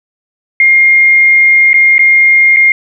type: tone with dropouts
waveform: sine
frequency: 2125 Hz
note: C7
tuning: 26 cents sharp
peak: -3 dBFS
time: 0.6-2.72 s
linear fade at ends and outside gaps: 2 ms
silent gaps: 1.732-1.741 / 1.982-1.992 / 2.563-2.568 s
effects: none